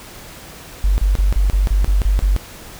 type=tone bursts; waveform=sine; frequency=48.29 Hz; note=G1; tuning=25 cents flat; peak=-11 dBFS; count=9; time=0.84-2.364 s; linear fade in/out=0 ms; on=140 ms; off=33 ms; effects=pink hiss -37 dBFS RMS until 2.79 s